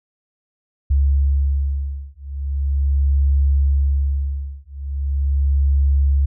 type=beating tone pair; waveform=sine; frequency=69.3 / 69.7 Hz; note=C#2 / C#2; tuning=0 / +10 cents; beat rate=0.4 Hz; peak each=-18 dBFS; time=0.9-6.26 s; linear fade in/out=10 ms; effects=none